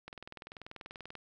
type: click train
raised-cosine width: 0.3 ms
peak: -29 dBFS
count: 23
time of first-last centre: 0.08-1.153 s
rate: 20.5 Hz
effects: none